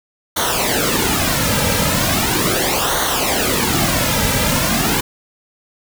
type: noise with flanger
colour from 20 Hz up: pink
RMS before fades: -17 dBFS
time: 0.36-5.01 s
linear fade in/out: 10 ms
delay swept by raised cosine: 0.39 to 2.79 ms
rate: 0.38 Hz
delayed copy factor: -0.75
effects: none